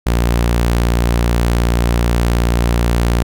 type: tone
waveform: sawtooth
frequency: 58.7 Hz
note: A#1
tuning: 13 cents sharp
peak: -8 dBFS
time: 0.06-3.23 s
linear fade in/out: 10 ms
effects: none